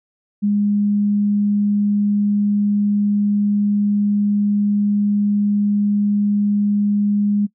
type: tone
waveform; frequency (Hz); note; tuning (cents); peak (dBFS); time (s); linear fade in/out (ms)
sine; 205.2; G#3; -21; -14; 0.42-7.47; 20
effects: noise-tail reverb RT60 0.1 s tail -21 dB re dry